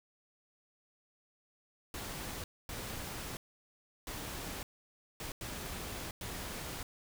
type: noise bursts at uneven times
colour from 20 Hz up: pink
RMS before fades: -42 dBFS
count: 6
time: 1.94-2.44 / 2.69-3.37 / 4.07-4.63 / 5.2-5.32 / 5.41-6.11 / 6.21-6.83 s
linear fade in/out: 2 ms
effects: none